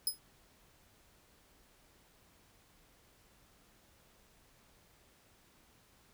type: tone with exponential decay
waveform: 5% pulse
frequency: 5080 Hz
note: D#8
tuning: 35 cents sharp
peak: -21 dBFS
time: 0.07-0.19 s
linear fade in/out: 2 ms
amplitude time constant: 24 ms
effects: pink hiss -66 dBFS RMS until 6.13 s